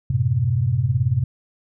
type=chord; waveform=sine; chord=F# diminished; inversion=none; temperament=equal with one note detuned; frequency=92.5 / 110 / 128.57 Hz; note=F#2 / A2 / C3; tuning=0 / 0 / -30 cents; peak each=-24 / -22 / -19 dBFS; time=0.1-1.24 s; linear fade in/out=5 ms; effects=none